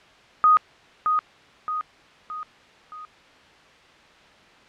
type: tone with echo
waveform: sine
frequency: 1245 Hz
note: D#6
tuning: 1 cent sharp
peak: -12 dBFS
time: 0.44-0.57 s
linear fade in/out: 0 ms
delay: 620 ms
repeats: 4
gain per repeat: -6 dB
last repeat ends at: 3.05 s
effects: white hiss -51 dBFS RMS until 4.68 s + low-pass 3000 Hz 12 dB/octave